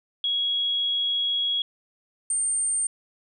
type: tone pair in turn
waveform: sine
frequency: 3322 / 8747 Hz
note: G#7 / C#9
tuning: 0 / -24 cents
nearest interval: octave + perfect fourth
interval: 1676 cents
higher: second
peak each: -22 dBFS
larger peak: neither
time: 0.24-1.62 / 2.3-2.87 s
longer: first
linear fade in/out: 2 ms
effects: none